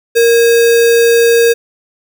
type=tone with sample-and-hold; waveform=sine; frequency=466.2 Hz; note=A#4; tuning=in tune; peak=-5 dBFS; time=0.15-1.54 s; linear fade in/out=20 ms; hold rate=2100 Hz; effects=none